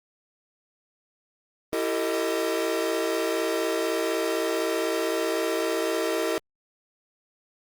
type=tone cluster; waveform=45% pulse; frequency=332.8 / 388.5 / 452.5 / 624 Hz; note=E4 / G4 / A4 / D#5; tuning=+17 / -16 / +48 / +5 cents; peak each=-30 / -31 / -29 / -30 dBFS; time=1.73-6.38 s; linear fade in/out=0 ms; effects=Opus 32 kbps